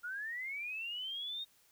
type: linear sweep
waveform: sine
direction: up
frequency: 1396.9 to 3729 Hz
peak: -38 dBFS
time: 0.03-1.45 s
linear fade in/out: 20 ms
effects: white hiss -68 dBFS RMS until 1.71 s